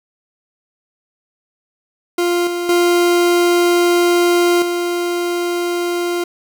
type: tone with level steps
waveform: 40% pulse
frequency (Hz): 349.3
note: F4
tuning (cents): 0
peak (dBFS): -13 / -18 / -10 / -16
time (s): 2.18-6.24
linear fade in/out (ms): 5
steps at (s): 2.47 / 2.69 / 4.62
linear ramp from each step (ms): 2
effects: none